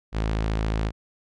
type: tone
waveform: sawtooth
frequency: 54.1 Hz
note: A1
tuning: 29 cents flat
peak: -19 dBFS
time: 0.12-0.92 s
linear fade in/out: 50 ms
effects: low-pass 5000 Hz 12 dB/octave